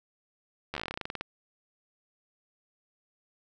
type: slowing click train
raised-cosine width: 0.3 ms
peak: -18 dBFS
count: 17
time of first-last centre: 0.74-1.21 s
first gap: 12 ms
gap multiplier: 1.11
effects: none